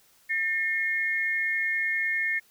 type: tone pair together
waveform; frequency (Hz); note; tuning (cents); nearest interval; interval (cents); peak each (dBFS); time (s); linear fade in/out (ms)
sine; 1802.5 / 2152; A6 / C7; +41 / +48; minor third; 307; -27; 0.29-2.4; 20
effects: white hiss -61 dBFS RMS until 2.5 s